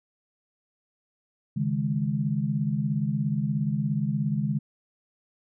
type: chord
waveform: sine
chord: C# suspended second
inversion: none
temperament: equal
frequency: 138.59 / 155.56 / 207.7 Hz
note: C#3 / D#3 / G#3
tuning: 0 / 0 / 0 cents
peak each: -28 dBFS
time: 1.56-4.59 s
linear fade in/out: 10 ms
effects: none